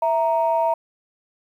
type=tone pair together; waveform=sine; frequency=659 / 932 Hz; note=E5 / A#5; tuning=-1 / -1 cents; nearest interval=tritone; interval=600 cents; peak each=-19 dBFS; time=0.02-0.74 s; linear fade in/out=5 ms; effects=tanh soft clip ceiling -10 dBFS + 9-bit